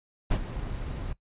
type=noise with ADSR envelope; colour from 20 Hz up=brown; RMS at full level=-21 dBFS; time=0.3-1.13 s; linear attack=19 ms; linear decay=66 ms; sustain=-13 dB; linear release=5 ms; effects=noise-tail reverb RT60 0.1 s tail -19 dB re dry + resampled to 8000 Hz